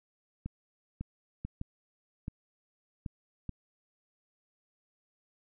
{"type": "clicks", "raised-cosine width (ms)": 5, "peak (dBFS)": -24, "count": 7, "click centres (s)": [0.46, 1.01, 1.45, 1.614, 2.281, 3.062, 3.493], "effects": []}